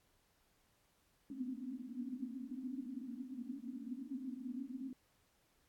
pink band-pass noise, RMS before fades -45 dBFS, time 1.3-4.93 s, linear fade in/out 2 ms, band 240 to 270 Hz, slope 96 dB/octave, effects pink hiss -75 dBFS RMS until 5.68 s + AAC 64 kbps

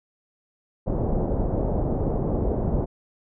pink low-pass noise, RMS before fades -24 dBFS, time 0.86-2.86 s, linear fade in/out 20 ms, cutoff 680 Hz, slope 24 dB/octave, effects none

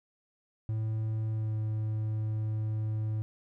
triangle tone with pitch glide, 109.8 to 108.48 Hz, A2 to A2, -3 to -24 cents, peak -27 dBFS, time 0.69-3.22 s, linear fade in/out 0 ms, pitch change -21 cents, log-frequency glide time 1.31-1.55 s, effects none

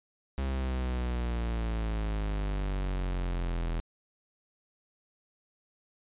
45% pulse exponential sweep, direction down, 67.6 to 41.2 Hz, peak -29 dBFS, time 0.38-3.8 s, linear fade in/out 0 ms, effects resampled to 8000 Hz

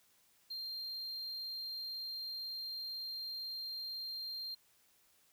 triangle tone, 4186 Hz, C8, in tune, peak -39 dBFS, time 0.5-4.55 s, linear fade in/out 10 ms, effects white hiss -70 dBFS RMS until 5.32 s

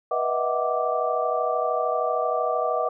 sine tone cluster, 487.9 / 621 / 654 / 744 / 1171 Hz, B4 / D#5 / E5 / F#5 / D6, -21 / -3 / -14 / +9 / -5 cents, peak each -28 dBFS, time 0.11-2.89 s, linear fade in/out 5 ms, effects none

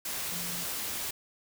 sine tone in noise, 174.61 Hz, F3, in tune, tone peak -43 dBFS, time 0.32-0.64 s, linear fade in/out 5 ms, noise white, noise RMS -35 dBFS, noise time 0.05-1.11 s, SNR -11 dB, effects none

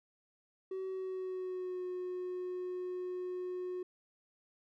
triangle tone with pitch glide, 378.7 to 363.5 Hz, F#4 to F#4, +40 to -31 cents, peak -34 dBFS, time 0.71-3.83 s, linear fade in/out 5 ms, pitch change -71 cents, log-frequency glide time 0.87-1.85 s, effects tanh soft clip ceiling -31 dBFS

